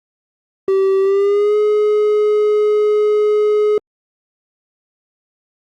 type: tone with pitch glide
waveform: triangle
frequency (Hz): 386.4 to 421.4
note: G4 to G#4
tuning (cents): -25 to +25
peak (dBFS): -9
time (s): 0.68-3.78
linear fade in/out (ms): 2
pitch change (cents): +150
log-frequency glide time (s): 1-1.56
effects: Opus 24 kbps